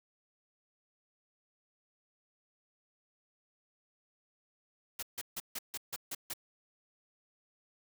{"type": "noise bursts", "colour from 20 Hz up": "white", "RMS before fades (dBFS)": -39, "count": 8, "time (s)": [4.99, 6.336], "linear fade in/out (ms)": 5, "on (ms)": 37, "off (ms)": 150, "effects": []}